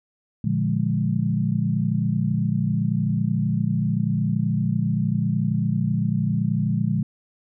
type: chord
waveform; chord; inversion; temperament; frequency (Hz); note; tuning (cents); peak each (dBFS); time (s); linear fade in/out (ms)
sine; Bb dominant seventh; none; equal; 116.54 / 146.83 / 174.61 / 207.7; Bb2 / D3 / F3 / Ab3; 0 / 0 / 0 / 0; -25; 0.44-7.03; 5
effects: none

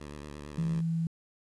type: tone with vibrato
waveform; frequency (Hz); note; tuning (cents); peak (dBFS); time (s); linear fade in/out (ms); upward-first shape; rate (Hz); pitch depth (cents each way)
10% pulse; 73.42; D2; 0; -33; 0-0.81; 10; square; 8.7; 42
type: tone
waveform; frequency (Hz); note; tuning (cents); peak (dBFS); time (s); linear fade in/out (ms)
sine; 164.81; E3; 0; -27; 0.58-1.07; 2
effects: resampled to 22050 Hz + 10-bit

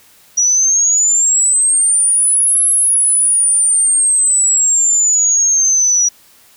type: exponential two-way sweep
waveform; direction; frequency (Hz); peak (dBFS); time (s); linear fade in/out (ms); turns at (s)
sine; up then down; 5790 to 11000 to 5790; -9; 0.37-6.09; 10; 2.62
effects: white hiss -47 dBFS RMS until 6.56 s

